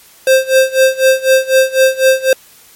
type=tone with tremolo; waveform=square; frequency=526 Hz; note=C5; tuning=9 cents sharp; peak=-5 dBFS; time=0.27-2.33 s; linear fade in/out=2 ms; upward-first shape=sine; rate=4 Hz; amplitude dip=90%; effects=white hiss -43 dBFS RMS until 2.75 s + MP3 64 kbps